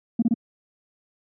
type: tone bursts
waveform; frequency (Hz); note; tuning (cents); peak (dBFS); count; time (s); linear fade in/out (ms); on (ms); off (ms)
sine; 230.8; A#3; -17; -14; 3; 0.19-0.34; 5; 32; 27
effects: tanh soft clip ceiling -12 dBFS + high-pass 150 Hz 12 dB/octave